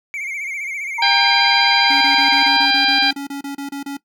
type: tone with vibrato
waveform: triangle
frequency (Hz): 2217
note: C#7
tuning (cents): 0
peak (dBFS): -22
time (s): 0.14-2.48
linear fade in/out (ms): 0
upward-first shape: sine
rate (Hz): 15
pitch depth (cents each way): 90
type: tone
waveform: sine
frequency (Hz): 932.3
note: A#5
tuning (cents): 0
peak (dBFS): -19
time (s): 0.98-2.66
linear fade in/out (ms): 10
type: harmonic tone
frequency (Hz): 797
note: G5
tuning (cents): +28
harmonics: 1 / 2 / 3 / 4 / 5 / 6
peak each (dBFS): -20 / -20 / -20 / -20 / -20 / -20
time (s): 1.02-3.11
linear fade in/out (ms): 5
type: tone bursts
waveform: square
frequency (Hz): 280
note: C#4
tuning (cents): +18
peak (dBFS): -25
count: 15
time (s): 1.9-3.97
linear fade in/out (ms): 5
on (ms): 110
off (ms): 30
effects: noise-tail reverb RT60 0.1 s tail -19 dB re dry